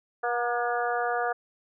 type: harmonic tone with a mistuned harmonic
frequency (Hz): 240.3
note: B3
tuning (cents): -47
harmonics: 2 / 3 / 4 / 5 / 6 / 7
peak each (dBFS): -31 / -28 / -40 / -34 / -33 / -36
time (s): 0.23-1.33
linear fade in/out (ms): 10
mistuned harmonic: 4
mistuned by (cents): -38
effects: none